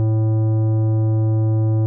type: tone with tanh clipping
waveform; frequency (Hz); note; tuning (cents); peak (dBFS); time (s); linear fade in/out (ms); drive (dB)
sine; 109.9; A2; -2; -16; 0-1.86; 0; 12
effects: none